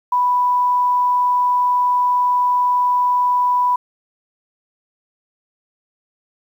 sine tone, 987.8 Hz, B5, in tune, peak -13 dBFS, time 0.12-3.76 s, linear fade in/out 5 ms, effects 8-bit

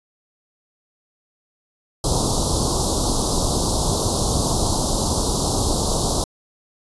pink band-stop noise, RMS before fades -20 dBFS, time 2.04-6.24 s, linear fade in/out 2 ms, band 1100 to 3800 Hz, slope 48 dB/octave, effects resampled to 24000 Hz

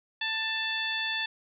harmonic tone with a mistuned harmonic, 886 Hz, A5, 12 cents sharp, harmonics 1 / 2 / 3 / 4 / 5, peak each -40 / -32 / -35 / -33 / -41 dBFS, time 0.21-1.26 s, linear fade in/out 5 ms, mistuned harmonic 4, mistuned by -30 cents, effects none

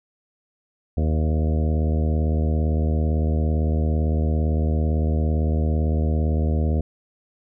harmonic tone with a mistuned harmonic, 77.78 Hz, D#2, in tune, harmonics 1 / 2 / 3 / 4 / 5 / 6 / 7 / 8 / 9, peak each -19 / -27 / -28 / -34 / -35 / -35 / -36 / -40 / -40 dBFS, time 0.97-6.81 s, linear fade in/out 5 ms, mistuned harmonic 8, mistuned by +23 cents, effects none

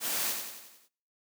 white noise with echo, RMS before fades -32 dBFS, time 0-0.35 s, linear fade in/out 50 ms, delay 90 ms, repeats 6, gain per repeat -5 dB, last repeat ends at 0.89 s, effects noise-tail reverb RT60 0.6 s tail -25 dB re dry + high-pass 200 Hz 12 dB/octave

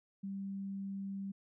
sine tone, 196 Hz, G3, in tune, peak -38 dBFS, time 0.23-1.32 s, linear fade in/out 10 ms, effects none

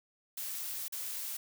blue noise with dropouts, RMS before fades -39 dBFS, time 0.37-1.37 s, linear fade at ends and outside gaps 5 ms, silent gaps 0.882-0.923 s, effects none

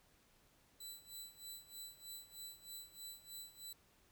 15% pulse tone with tremolo, 3985 Hz, B7, 15 cents sharp, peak -40 dBFS, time 0.8-3.73 s, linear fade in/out 5 ms, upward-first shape sine, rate 3.2 Hz, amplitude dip 85%, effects pink hiss -71 dBFS RMS until 4.11 s

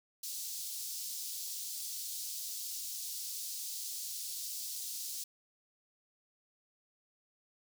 pink high-pass noise, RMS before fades -41 dBFS, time 0.23-5.24 s, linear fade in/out 5 ms, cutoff 4500 Hz, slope 24 dB/octave, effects none

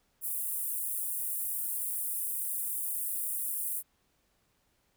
pink high-pass noise, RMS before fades -34 dBFS, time 0.21-3.83 s, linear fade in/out 50 ms, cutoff 9200 Hz, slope 48 dB/octave, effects pink hiss -73 dBFS RMS until 4.96 s

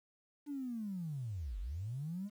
triangle linear two-way sweep, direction down then up, 297.4 to 42.65 to 211.3 Hz, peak -34 dBFS, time 0.46-2.3 s, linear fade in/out 50 ms, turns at 1.59 s, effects tanh soft clip ceiling -36 dBFS + 11-bit

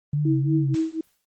sine tone with vibrato, 141.9 Hz, C#3, 41 cents sharp, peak -20 dBFS, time 0.13-0.75 s, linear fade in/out 5 ms, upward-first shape sine, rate 3 Hz, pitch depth 85 cents each way
sine tone with tremolo, 321.3 Hz, E4, 44 cents flat, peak -18 dBFS, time 0.25-1.01 s, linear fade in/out 5 ms, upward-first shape triangle, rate 4.1 Hz, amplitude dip 100%
white noise with exponential decay, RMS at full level -37 dBFS, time 0.74-1.25 s, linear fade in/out 2 ms, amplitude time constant 110 ms
effects Opus 24 kbps

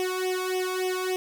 sawtooth tone with flanger, 370 Hz, F#4, in tune, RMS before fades -28 dBFS, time 0-1.16 s, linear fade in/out 0 ms, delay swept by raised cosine 0.34 to 0.87 ms, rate 3.5 Hz, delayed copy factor +1, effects none

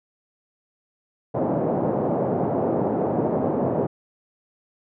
white band-pass noise, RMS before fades -23 dBFS, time 1.34-3.87 s, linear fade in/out 10 ms, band 120 to 680 Hz, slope 24 dB/octave, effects none

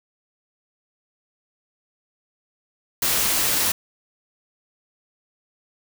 white noise, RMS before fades -21 dBFS, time 3.02-3.72 s, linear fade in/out 5 ms, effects none

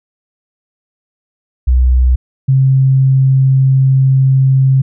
sine tone pair in turn, 62.9 / 133.28 Hz, B1 / C3, +32 / +32 cents, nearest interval octave + minor second, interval 1300 cents, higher second, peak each -6 dBFS, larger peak neither, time 1.67-2.16 / 2.48-4.82 s, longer second, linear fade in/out 10 ms, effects none

